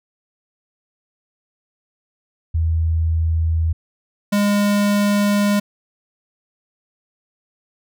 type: tone pair in turn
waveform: sine / square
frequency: 81.3 / 204.4 Hz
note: E2 / G#3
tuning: -23 / -27 cents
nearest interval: octave + major third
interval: 1596 cents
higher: second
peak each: -15 dBFS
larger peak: neither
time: 2.54-3.73 / 4.32-5.6 s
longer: second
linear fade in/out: 10 ms
effects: none